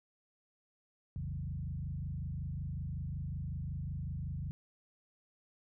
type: tone with frequency modulation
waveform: sine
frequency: 110 Hz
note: A2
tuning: in tune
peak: -36 dBFS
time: 1.16-4.51 s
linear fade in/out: 0 ms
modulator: 25.4 Hz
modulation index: 2.1
effects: none